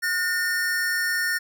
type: tone pair together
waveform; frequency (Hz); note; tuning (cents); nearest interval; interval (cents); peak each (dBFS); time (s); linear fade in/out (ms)
square; 1442.2 / 1817; F#6 / A#6; -45 / -45; major third; 400; -29 / -24; 0.02-1.39; 20
effects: none